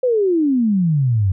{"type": "exponential sweep", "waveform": "sine", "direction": "down", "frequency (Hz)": [523, 90.7], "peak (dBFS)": -13, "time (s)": [0.03, 1.32], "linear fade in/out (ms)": 5, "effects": []}